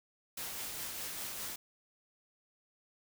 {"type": "noise with tremolo", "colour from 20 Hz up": "white", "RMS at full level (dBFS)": -40, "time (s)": [0.37, 1.56], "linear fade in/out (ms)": 5, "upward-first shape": "triangle", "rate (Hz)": 4.9, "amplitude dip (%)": 30, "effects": []}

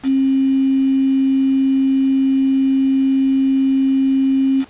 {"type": "tone with quantisation", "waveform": "sine", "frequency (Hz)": 268.2, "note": "C4", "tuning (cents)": 43, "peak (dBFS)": -12, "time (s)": [0.03, 4.65], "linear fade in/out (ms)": 50, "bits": 5, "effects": ["pink hiss -46 dBFS RMS until 4.69 s", "resampled to 8000 Hz"]}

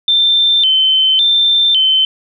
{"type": "tone with vibrato", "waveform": "sine", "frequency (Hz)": 3312, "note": "G#7", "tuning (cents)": -5, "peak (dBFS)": -8, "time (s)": [0.08, 2.05], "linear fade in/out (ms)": 2, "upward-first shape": "square", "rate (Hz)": 0.9, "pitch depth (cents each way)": 130, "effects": []}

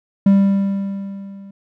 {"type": "tone with level ramp", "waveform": "triangle", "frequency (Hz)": 197.1, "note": "G3", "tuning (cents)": 10, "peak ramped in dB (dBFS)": [-5, -33], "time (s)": [0.26, 1.51], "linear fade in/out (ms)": 5, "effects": []}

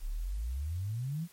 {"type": "exponential sweep", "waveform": "sine", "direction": "up", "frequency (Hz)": [31.34, 176.8], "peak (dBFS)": -32, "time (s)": [0, 1.28], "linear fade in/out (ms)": 50, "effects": ["white hiss -59 dBFS RMS until 1.32 s", "MP3 64 kbps"]}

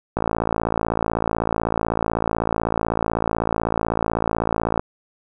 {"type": "click train", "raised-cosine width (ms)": 1, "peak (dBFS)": -6, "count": 260, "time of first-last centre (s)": [0.17, 4.795], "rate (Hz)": 56, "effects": []}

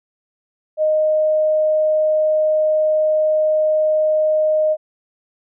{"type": "tone", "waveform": "sine", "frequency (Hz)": 619, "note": "D#5", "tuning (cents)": -9, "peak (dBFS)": -13, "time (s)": [0.77, 4.77], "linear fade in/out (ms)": 50, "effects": []}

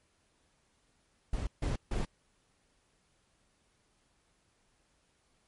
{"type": "noise bursts", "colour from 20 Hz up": "brown", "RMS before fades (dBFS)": -32, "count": 3, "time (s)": [1.33, 2.05], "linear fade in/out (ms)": 5, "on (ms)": 140, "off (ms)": 150, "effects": ["pink hiss -72 dBFS RMS until 5.47 s", "MP3 48 kbps"]}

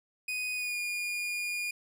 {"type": "tone with pitch glide", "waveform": "40% pulse", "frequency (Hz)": [2489, 2431], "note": ["D#7", "D#7"], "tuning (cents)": [0, -41], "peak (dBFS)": -31, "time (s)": [0.28, 1.71], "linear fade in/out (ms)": 5, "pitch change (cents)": -41, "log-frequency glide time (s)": [0.54, 0.78], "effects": []}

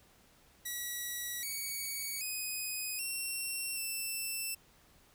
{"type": "tone with pitch steps", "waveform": "5% pulse", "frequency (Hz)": [1936, 2247, 2504, 2720, 2668], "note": ["B6", "C#7", "D#7", "F7", "E7"], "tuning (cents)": [-35, 23, 10, -46, 20], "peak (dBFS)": -27, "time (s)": [0.65, 4.55], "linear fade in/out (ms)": 10, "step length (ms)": 780, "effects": ["pink hiss -64 dBFS RMS until 5.14 s"]}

